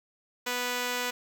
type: tone pair together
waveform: 5% pulse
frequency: 246.5 / 493 Hz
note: B3 / B4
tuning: -3 / -3 cents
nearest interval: octave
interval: 1200 cents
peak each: -22 dBFS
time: 0.46-1.11 s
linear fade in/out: 10 ms
effects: none